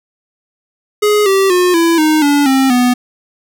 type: tone with pitch steps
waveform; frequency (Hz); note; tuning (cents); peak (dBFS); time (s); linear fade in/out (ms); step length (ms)
square; 418.4 / 388.1 / 360.1 / 334 / 309.8 / 287.4 / 266.6 / 247.3; G#4 / G4 / F#4 / E4 / D#4 / D4 / C4 / B3; +13 / -17 / -47 / +23 / -7 / -37 / +33 / +3; -9; 1.02-2.94; 10; 240
effects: none